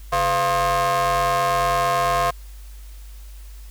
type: ring-modulated tone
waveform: 35% pulse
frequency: 185 Hz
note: F#3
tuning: in tune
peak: -13 dBFS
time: 0.12-2.31 s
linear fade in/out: 10 ms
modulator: 877 Hz
effects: added 50 Hz sine -36 dBFS peak until 3.7 s + white hiss -51 dBFS RMS until 3.7 s